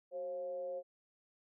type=tone with frequency modulation; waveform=sine; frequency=536 Hz; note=C5; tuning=42 cents sharp; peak=-38 dBFS; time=0.11-0.83 s; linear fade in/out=50 ms; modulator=161 Hz; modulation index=0.43; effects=none